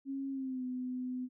sine tone with pitch glide, 272.4 to 252.7 Hz, C#4 to B3, -30 to +40 cents, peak -35 dBFS, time 0.05-1.29 s, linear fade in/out 50 ms, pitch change -130 cents, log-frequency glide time 0.3-0.64 s, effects none

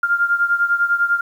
sine beating tone pair, 1396.9 / 1406.9 Hz, F6 / F6, 0 / +12 cents, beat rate 10 Hz, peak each -16 / -20 dBFS, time 0.03-1.21 s, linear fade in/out 5 ms, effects 8-bit

